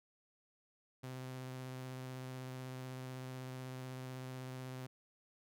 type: tone with vibrato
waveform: sawtooth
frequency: 129 Hz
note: C3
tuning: 24 cents flat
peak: -40 dBFS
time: 1.03-4.87 s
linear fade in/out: 10 ms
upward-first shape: sine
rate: 16 Hz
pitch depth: 13 cents each way
effects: none